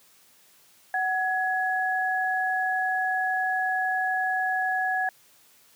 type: tone pair together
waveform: sine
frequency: 747.9 / 1679 Hz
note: F#5 / G#6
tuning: +18 / +18 cents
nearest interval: octave + major second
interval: 1400 cents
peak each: -26 dBFS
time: 0.94-5.09 s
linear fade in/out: 2 ms
effects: white hiss -58 dBFS RMS until 5.75 s + high-pass 100 Hz 12 dB/octave